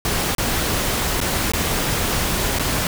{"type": "noise with dropouts", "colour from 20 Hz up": "pink", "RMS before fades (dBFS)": -21, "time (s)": [0.05, 2.87], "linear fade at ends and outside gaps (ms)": 1, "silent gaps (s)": [[0.35, 0.382], [1.204, 1.213], [1.519, 1.535], [2.587, 2.595]], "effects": []}